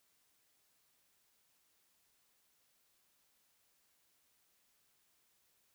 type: silence
effects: white hiss -75 dBFS RMS until 5.74 s